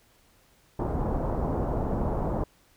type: low-pass noise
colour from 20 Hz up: pink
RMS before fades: -28 dBFS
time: 0.79-2.44 s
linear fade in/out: 5 ms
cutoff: 920 Hz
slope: 24 dB/octave
effects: pink hiss -62 dBFS RMS until 2.76 s